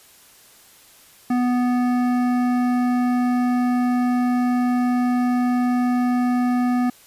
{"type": "tone with hard clipping", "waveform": "sine", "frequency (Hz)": 246.9, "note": "B3", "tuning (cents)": 0, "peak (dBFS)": -19, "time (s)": [1.3, 6.9], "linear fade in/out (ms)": 5, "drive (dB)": 13, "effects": ["white hiss -50 dBFS RMS until 7.06 s", "resampled to 32000 Hz"]}